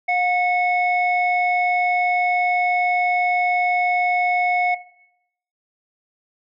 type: tone pair together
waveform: sine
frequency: 717.4 / 2200 Hz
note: F5 / C#7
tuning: +46 / -14 cents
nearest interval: octave + perfect fifth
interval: 1940 cents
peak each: -19 dBFS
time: 0.08-4.75 s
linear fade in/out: 10 ms
effects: noise-tail reverb RT60 0.8 s tail -18 dB re dry + tanh soft clip ceiling -10 dBFS